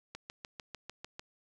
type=click train; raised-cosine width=0.2 ms; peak=-25 dBFS; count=8; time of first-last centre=0.15-1.195 s; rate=6.7 Hz; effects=none